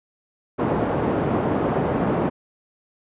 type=band-pass noise; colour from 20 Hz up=pink; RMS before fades=-22 dBFS; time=0.58-2.3 s; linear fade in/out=20 ms; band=160 to 790 Hz; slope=12 dB/octave; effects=resampled to 8000 Hz